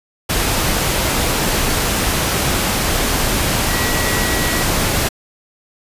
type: tone in noise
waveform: sine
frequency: 1929 Hz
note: B6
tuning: 41 cents flat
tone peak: -24 dBFS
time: 3.69-4.64 s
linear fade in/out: 10 ms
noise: pink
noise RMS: -17 dBFS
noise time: 0.29-5.09 s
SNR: -10 dB
effects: resampled to 32000 Hz